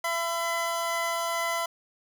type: tone pair together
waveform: 25% pulse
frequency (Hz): 673 / 1008.4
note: E5 / B5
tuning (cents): +36 / +36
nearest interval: perfect fifth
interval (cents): 700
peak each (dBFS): -26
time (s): 0.04-1.66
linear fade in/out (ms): 5
effects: none